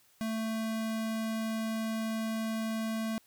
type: tone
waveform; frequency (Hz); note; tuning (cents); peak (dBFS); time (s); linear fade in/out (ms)
square; 222.1; A3; +16; -32; 0.21-3.18; 0
effects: white hiss -65 dBFS RMS until 3.26 s